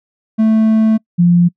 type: tone pair in turn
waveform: triangle / sine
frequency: 220 / 174.06 Hz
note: A3 / F3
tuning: 0 / -6 cents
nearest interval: major third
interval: 406 cents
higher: first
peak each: -6 dBFS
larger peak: neither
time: 0.38-0.98 / 1.18-1.49 s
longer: first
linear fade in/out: 20 ms
effects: noise-tail reverb RT60 0.1 s tail -26 dB re dry